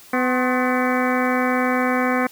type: harmonic tone with a mistuned harmonic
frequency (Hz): 252.1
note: B3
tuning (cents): +36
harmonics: 1 / 2 / 3 / 4 / 5 / 6 / 7 / 8 / 9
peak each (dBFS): -21 / -24 / -26 / -27 / -28 / -29 / -29 / -30 / -31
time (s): 0.13-2.27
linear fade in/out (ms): 5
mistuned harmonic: 4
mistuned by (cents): +91
effects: white hiss -46 dBFS RMS until 2.31 s + high-pass 60 Hz 12 dB/octave